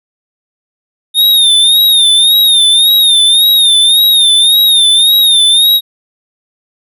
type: tone with vibrato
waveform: square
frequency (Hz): 3668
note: A#7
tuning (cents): -29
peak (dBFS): -5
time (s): 1.14-5.81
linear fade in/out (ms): 50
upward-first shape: sine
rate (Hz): 1.8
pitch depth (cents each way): 78
effects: none